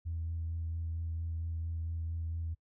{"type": "tone with vibrato", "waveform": "sine", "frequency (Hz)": 82.41, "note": "E2", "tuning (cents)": 0, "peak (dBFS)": -33, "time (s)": [0.05, 2.55], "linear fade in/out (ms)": 20, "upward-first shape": "sine", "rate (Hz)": 4.4, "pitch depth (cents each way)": 16, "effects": ["noise-tail reverb RT60 0.1 s tail -25 dB re dry", "tanh soft clip ceiling -29 dBFS"]}